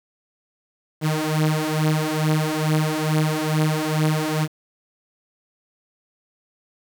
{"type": "beating tone pair", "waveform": "sawtooth", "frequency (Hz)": [153.9, 156.2], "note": ["D#3", "D#3"], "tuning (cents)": [-19, 7], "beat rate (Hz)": 2.3, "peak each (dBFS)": -18, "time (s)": [1.01, 4.48], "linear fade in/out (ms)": 50, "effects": ["7-bit"]}